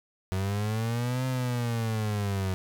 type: linear two-way sweep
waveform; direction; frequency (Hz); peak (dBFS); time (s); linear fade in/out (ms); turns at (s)
35% pulse; up then down; 92.7 to 130.3 to 92.7; -25; 0.32-2.54; 0; 1.26
effects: none